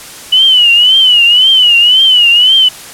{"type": "tone with vibrato", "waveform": "sine", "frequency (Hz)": 2960, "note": "F#7", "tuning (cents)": 0, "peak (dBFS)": -3, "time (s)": [0.32, 2.69], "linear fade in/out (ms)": 10, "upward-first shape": "triangle", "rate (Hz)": 1.9, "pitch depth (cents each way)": 130, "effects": ["white hiss -29 dBFS RMS until 2.93 s", "low-pass 11000 Hz 12 dB/octave"]}